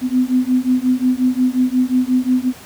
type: beating tone pair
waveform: sine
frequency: 251 / 256.6 Hz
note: B3 / C4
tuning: +28 / -34 cents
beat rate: 5.6 Hz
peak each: -16 dBFS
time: 0.01-2.53 s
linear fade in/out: 50 ms
effects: pink hiss -39 dBFS RMS until 2.65 s + high-pass 80 Hz 12 dB/octave